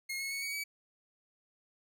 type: tone with pitch steps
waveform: sawtooth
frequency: 2153 / 2184 / 2216 / 2248 / 2281 Hz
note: C7 / C#7 / C#7 / C#7 / C#7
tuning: +49 / -26 / -1 / +24 / +49 cents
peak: -32 dBFS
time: 0.09-0.64 s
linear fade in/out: 10 ms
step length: 110 ms
effects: none